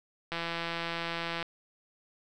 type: click train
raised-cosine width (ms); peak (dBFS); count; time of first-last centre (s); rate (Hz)
0.3; -18; 187; 0.32-1.427; 168
effects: none